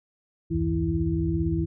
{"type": "tone cluster", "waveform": "sine", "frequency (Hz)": [65, 80.4, 97.9, 162.2, 329.8], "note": ["C2", "E2", "G2", "E3", "E4"], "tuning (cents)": [-11, -43, -2, -28, 1], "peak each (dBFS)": [-33, -29, -32, -27, -27], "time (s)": [0.5, 1.66], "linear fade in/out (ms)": 20, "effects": []}